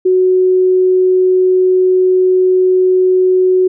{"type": "tone", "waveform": "sine", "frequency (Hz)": 370, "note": "F#4", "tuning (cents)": 0, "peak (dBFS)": -7, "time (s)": [0.05, 3.68], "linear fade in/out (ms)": 10, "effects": []}